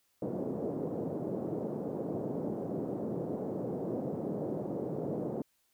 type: band-pass noise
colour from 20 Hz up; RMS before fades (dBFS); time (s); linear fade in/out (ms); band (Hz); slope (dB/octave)
white; -36; 0.22-5.42; 2; 130 to 520; 24
effects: white hiss -74 dBFS RMS until 5.73 s